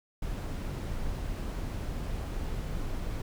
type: noise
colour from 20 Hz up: brown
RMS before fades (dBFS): -34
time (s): 0.22-3.22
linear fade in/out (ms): 5
effects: none